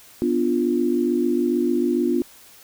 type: chord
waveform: sine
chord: B diminished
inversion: none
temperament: equal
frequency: 246.9 / 293.7 / 349.2 Hz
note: B3 / D4 / F4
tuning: 0 / 0 / 0 cents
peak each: -22 / -24 / -21 dBFS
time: 0.22-2.22 s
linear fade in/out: 0 ms
effects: white hiss -48 dBFS RMS until 2.63 s